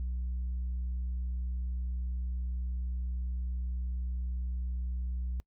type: tone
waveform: sine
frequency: 61.74 Hz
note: B1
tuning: in tune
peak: -29 dBFS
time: 0-5.4 s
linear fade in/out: 0 ms
effects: noise-tail reverb RT60 0.1 s tail -25 dB re dry + tanh soft clip ceiling -30 dBFS